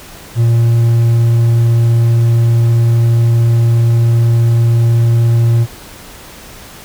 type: tone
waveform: triangle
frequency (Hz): 116.54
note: A#2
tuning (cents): 0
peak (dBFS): -5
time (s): 0.35-5.67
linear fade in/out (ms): 50
effects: pink hiss -34 dBFS RMS until 6.84 s